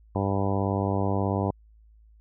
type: harmonic tone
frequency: 98.4 Hz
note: G2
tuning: 7 cents sharp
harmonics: 1 / 2 / 3 / 4 / 5 / 6 / 7 / 8 / 9 / 10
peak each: -27 / -30 / -32 / -33 / -34 / -35 / -35 / -36 / -37 / -37 dBFS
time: 0.15-1.51 s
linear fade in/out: 5 ms
effects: added 54 Hz sine -52 dBFS peak until 2.2 s